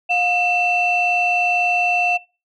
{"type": "tone pair together", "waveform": "sine", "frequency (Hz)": [714, 2679], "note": ["F5", "E7"], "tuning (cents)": [38, 27], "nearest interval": "octave + major seventh", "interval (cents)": 2289, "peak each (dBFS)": [-18, -16], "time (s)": [0.09, 2.18], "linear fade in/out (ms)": 20, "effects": ["noise-tail reverb RT60 0.3 s tail -23 dB re dry", "tanh soft clip ceiling -9 dBFS"]}